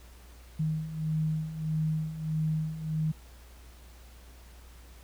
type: beating tone pair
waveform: sine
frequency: 155.56 / 157.16 Hz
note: D#3 / D#3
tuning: 0 / +18 cents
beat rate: 1.6 Hz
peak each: -34 / -29 dBFS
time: 0.59-3.12 s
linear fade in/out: 10 ms
effects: added 60 Hz sine -49 dBFS peak until 5.03 s + pink hiss -57 dBFS RMS until 5.03 s